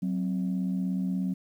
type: tone pair together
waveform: sine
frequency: 185.47 / 262.3 Hz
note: F#3 / C4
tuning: +4 / +4 cents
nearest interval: tritone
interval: 600 cents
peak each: -26 / -32 dBFS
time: 0.02-1.34 s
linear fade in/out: 10 ms
effects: tanh soft clip ceiling -21 dBFS + 10-bit